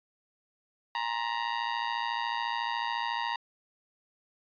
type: tone with amplitude modulation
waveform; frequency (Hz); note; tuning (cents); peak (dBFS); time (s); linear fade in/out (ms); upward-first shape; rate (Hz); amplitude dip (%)
sawtooth; 938; A#5; +11; -22; 0.95-3.36; 2; sine; 114; 85
effects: resampled to 11025 Hz